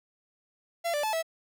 45% pulse tone with pitch steps, 680 / 588 / 868 / 652 Hz, F5 / D5 / A5 / E5, -46 / +2 / -24 / -19 cents, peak -27 dBFS, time 0.84-1.228 s, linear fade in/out 20 ms, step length 97 ms, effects none

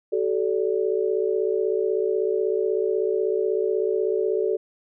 sine tone cluster, 378 / 434.2 / 579 Hz, F#4 / A4 / D5, +37 / -23 / -25 cents, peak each -24 / -23 / -30 dBFS, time 0.12-4.57 s, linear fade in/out 10 ms, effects none

